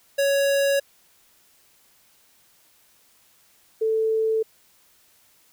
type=tone pair in turn; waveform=square / sine; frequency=557 / 442.1 Hz; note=C#5 / A4; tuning=+8 / +8 cents; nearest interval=major third; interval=400 cents; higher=first; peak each=-19 / -19 dBFS; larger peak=neither; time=0.18-0.8 / 3.81-4.43 s; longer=neither; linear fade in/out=10 ms; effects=white hiss -59 dBFS RMS until 5.52 s